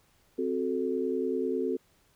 sine chord, F# diminished, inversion second, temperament equal, 261.6 / 370 / 440 Hz, C4 / F#4 / A4, 0 / 0 / 0 cents, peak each -32 / -31 / -31 dBFS, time 0.38-1.77 s, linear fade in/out 10 ms, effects pink hiss -66 dBFS RMS until 2.15 s

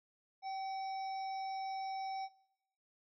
harmonic tone with a mistuned harmonic, 771 Hz, G5, 29 cents flat, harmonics 1 / 3 / 5 / 7, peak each -38 / -53 / -61 / -54 dBFS, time 0.42-2.29 s, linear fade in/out 50 ms, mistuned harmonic 3, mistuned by -34 cents, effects noise-tail reverb RT60 0.8 s tail -20 dB re dry

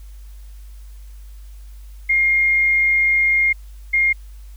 sine tone bursts at uneven times, 2128 Hz, C7, 29 cents sharp, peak -13 dBFS, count 2, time 2.09-3.53 / 3.93-4.13 s, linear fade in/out 10 ms, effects added 50 Hz sine -35 dBFS peak until 4.56 s + white hiss -55 dBFS RMS until 4.56 s

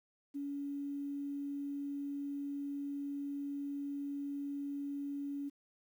sine tone with quantisation, 282.9 Hz, C#4, 35 cents sharp, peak -37 dBFS, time 0.34-5.5 s, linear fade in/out 20 ms, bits 11, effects none

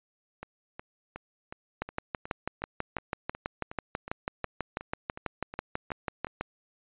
two click trains, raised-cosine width 0.5 ms, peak -15 / -24 dBFS, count 29 / 17, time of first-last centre 1.82-6.41 / 0.43-6.269 s, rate 6.1 / 2.74 Hz, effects resampled to 8000 Hz

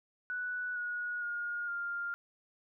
sine tone with pitch steps, 1480 / 1452.9 / 1426.3 / 1400.2 Hz, F#6 / F#6 / F6 / F6, 0 / -32 / +36 / +4 cents, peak -34 dBFS, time 0.3-2.14 s, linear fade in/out 0 ms, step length 460 ms, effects none

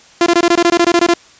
sawtooth tone bursts, 343.7 Hz, F4, 28 cents flat, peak -4 dBFS, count 13, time 0.21-1.138 s, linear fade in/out 2 ms, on 52 ms, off 21 ms, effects white hiss -44 dBFS RMS until 1.39 s + resampled to 16000 Hz

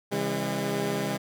15% pulse tone cluster, 135.1 / 164.1 / 201.9 Hz, C#3 / E3 / G#3, -44 / -8 / -49 cents, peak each -26 / -27 / -23 dBFS, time 0.11-1.18 s, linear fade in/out 20 ms, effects none

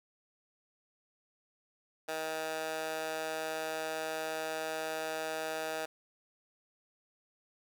15% pulse tone with high-pass filter, 158.5 Hz, D#3, 32 cents sharp, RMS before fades -37 dBFS, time 2.08-5.86 s, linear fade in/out 10 ms, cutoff 680 Hz, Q 1.4, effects none

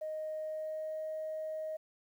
sine tone with pitch glide, 622.3 to 626.6 Hz, D#5 to D#5, 0 to +12 cents, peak -35 dBFS, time 0.01-1.77 s, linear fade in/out 10 ms, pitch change +12 cents, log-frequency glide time 0.39-1.1 s, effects tanh soft clip ceiling -32 dBFS + 11-bit

